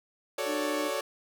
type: chord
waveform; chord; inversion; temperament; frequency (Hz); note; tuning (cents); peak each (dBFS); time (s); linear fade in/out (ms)
sawtooth; D major seventh; first; equal; 370 / 440 / 554.4 / 587.3; F#4 / A4 / C#5 / D5; 0 / 0 / 0 / 0; -35 / -32 / -29 / -31; 0.38-1.01; 5
type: tone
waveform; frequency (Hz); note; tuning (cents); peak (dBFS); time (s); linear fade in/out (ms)
sine; 300.5; D4; +40; -33; 0.45-0.91; 50
effects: none